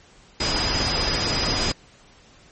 sine tone in noise, 4958 Hz, D#8, 7 cents flat, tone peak -25 dBFS, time 0.4-1.72 s, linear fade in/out 5 ms, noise pink, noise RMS -24 dBFS, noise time 0.4-1.72 s, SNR -4 dB, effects pink hiss -52 dBFS RMS until 2.51 s + MP3 32 kbps

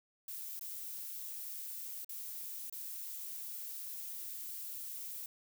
violet noise with dropouts, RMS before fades -44 dBFS, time 0.28-5.26 s, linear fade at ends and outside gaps 2 ms, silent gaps 0.594-0.61 / 2.046-2.092 / 2.698-2.725 s, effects none

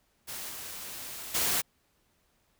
white noise with level steps, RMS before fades -39 / -41 / -28 dBFS, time 0.27-1.62 s, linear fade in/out 20 ms, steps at 0.49 / 1.34 s, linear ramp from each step 10 ms, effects pink hiss -71 dBFS RMS until 2.59 s

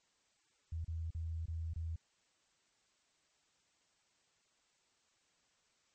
sine tone with dropouts, 81.7 Hz, E2, 15 cents flat, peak -37 dBFS, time 0.72-1.96 s, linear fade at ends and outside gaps 5 ms, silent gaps 0.846-0.88 / 1.106-1.147 / 1.458-1.481 / 1.736-1.759 s, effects white hiss -75 dBFS RMS until 5.94 s + MP3 32 kbps

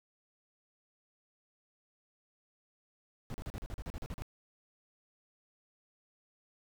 brown noise bursts, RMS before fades -40 dBFS, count 12, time 3.3-4.221 s, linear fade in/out 0 ms, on 41 ms, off 39 ms, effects none

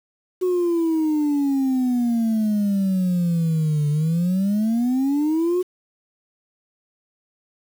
sine exponential two-way sweep, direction down then up, 370 to 146 to 370 Hz, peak -15 dBFS, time 0.41-5.63 s, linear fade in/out 20 ms, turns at 3.89 s, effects tanh soft clip ceiling -16 dBFS + 7-bit

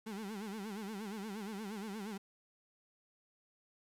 35% pulse tone with vibrato, 207.7 Hz, G#3, in tune, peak -39 dBFS, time 0.06-2.18 s, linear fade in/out 10 ms, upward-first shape sine, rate 8.5 Hz, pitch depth 140 cents each way, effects resampled to 32000 Hz + 11-bit

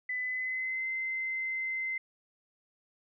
sine tone with pitch glide, 2003 to 2068 Hz, B6 to C7, +24 to -21 cents, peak -31 dBFS, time 0.09-1.98 s, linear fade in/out 5 ms, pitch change +55 cents, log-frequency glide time 0.2-0.88 s, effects none

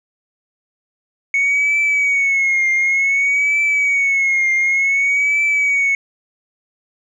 sine tone with vibrato, 2214 Hz, C#7, 3 cents flat, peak -11 dBFS, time 1.34-5.95 s, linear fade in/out 2 ms, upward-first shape triangle, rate 0.55 Hz, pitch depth 85 cents each way, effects tanh soft clip ceiling -11 dBFS

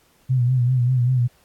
sine tone with vibrato, 125.3 Hz, B2, 25 cents sharp, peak -15 dBFS, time 0.29-1.28 s, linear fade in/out 20 ms, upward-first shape sine, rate 5.1 Hz, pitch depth 68 cents each way, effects pink hiss -59 dBFS RMS until 1.44 s + AAC 64 kbps

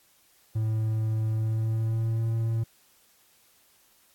triangle tone with pitch glide, 109.9 to 113.45 Hz, A2 to A#2, -2 to -47 cents, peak -22 dBFS, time 0.55-2.64 s, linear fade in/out 10 ms, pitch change +55 cents, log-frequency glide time 1.32-2.26 s, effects white hiss -62 dBFS RMS until 4.14 s + AAC 64 kbps

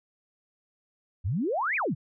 sine exponential two-way sweep, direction up then down, 77.78 to 2547 to 113.3 Hz, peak -25 dBFS, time 1.24-1.95 s, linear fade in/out 20 ms, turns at 1.76 s, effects none

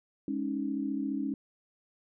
sine chord, Ab suspended fourth, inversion none, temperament just, 207.7 / 276.9 / 311.5 Hz, Ab3 / Db4 / Eb4, 0 / -2 / +2 cents, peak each -36 / -32 / -36 dBFS, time 0.28-1.34 s, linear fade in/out 2 ms, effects none

